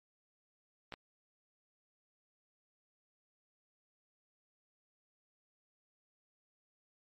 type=clicks; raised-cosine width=0.3 ms; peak=-27 dBFS; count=2; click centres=0.923 / 0.939 s; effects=MP3 48 kbps